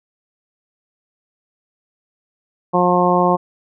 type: harmonic tone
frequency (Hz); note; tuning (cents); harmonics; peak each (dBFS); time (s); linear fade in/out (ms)
178.5; F3; +38; 1 / 2 / 3 / 4 / 5 / 6; -19 / -19 / -19 / -19 / -19 / -19; 2.73-3.37; 20
effects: none